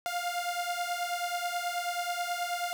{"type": "beating tone pair", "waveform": "sawtooth", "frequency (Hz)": [698.5, 707.8], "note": ["F5", "F5"], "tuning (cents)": [0, 23], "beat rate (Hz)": 9.3, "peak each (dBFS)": -30, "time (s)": [0.06, 2.73], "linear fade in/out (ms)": 0, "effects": []}